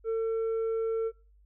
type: tone with tanh clipping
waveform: sine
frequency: 450 Hz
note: A4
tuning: 39 cents sharp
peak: -27 dBFS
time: 0.04-1.12 s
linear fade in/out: 50 ms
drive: 3 dB
effects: noise-tail reverb RT60 0.4 s tail -22 dB re dry + added 50 Hz sine -57 dBFS peak until 1.45 s